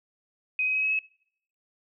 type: tone with pitch steps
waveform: sine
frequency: 2514 / 2530 / 2546 / 2562 / 2579 Hz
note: D#7 / D#7 / D#7 / E7 / E7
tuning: +17 / +28 / +39 / -50 / -39 cents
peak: -23 dBFS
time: 0.59-0.99 s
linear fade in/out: 2 ms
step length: 80 ms
effects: noise-tail reverb RT60 0.7 s tail -26 dB re dry